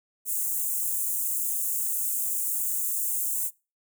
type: high-pass noise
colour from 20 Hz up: white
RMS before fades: -28 dBFS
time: 0.25-3.51 s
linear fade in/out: 50 ms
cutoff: 7100 Hz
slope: 48 dB/octave
effects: noise-tail reverb RT60 0.3 s tail -24 dB re dry